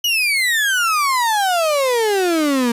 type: exponential sweep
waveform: 35% pulse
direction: down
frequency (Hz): 2960 to 230.5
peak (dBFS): -13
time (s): 0.04-2.72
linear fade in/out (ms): 5
effects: resampled to 32000 Hz + 8-bit